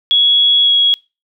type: tone with pitch glide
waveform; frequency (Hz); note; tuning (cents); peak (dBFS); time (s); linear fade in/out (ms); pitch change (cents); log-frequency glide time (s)
sine; 3349 to 3324; G#7 to G#7; +14 to +1; -8; 0.11-0.94; 0; -13; 0.64-0.7
effects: noise-tail reverb RT60 0.3 s tail -26 dB re dry